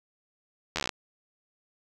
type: slowing click train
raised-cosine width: 0.2 ms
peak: -11 dBFS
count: 10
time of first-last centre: 0.76-0.892 s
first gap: 12 ms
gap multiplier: 1.05
effects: none